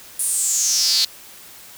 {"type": "tone with high-pass filter sweep", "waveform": "square", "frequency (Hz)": 119.9, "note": "A#2", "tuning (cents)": 49, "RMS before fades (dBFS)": -19, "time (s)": [0.19, 1.05], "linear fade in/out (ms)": 5, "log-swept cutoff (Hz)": [10000, 4200], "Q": 6.9, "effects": ["white hiss -42 dBFS RMS until 1.77 s"]}